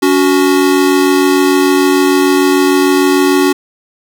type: tone pair together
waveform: square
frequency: 283.3 / 370 Hz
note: C#4 / F#4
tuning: +38 / 0 cents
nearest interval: perfect fourth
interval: 462 cents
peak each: -11 dBFS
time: 0.02-3.53 s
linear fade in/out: 10 ms
effects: none